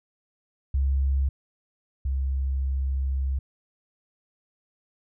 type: tone pair in turn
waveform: sine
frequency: 67.9 / 67 Hz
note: C#2 / C2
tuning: -35 / +42 cents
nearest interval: unison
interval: 23 cents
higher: first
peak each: -20 / -23 dBFS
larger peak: first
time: 0.74-1.29 / 2.05-3.39 s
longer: second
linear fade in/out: 5 ms
effects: none